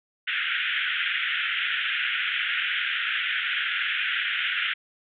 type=band-pass noise; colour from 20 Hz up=pink; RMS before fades=-27 dBFS; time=0.27-4.74 s; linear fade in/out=10 ms; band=1400 to 3400 Hz; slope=96 dB/octave; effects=none